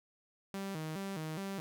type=tone with vibrato; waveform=sawtooth; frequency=175.3 Hz; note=F3; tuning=7 cents sharp; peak=-34 dBFS; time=0.54-1.6 s; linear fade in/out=0 ms; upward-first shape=square; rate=2.4 Hz; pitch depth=190 cents each way; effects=none